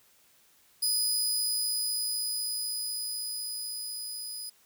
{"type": "tone with level ramp", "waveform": "20% pulse", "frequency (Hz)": 4978, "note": "D#8", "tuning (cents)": 0, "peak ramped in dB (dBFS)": [-19, -31], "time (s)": [0.82, 4.5], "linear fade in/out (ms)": 10, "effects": ["white hiss -63 dBFS RMS until 4.65 s"]}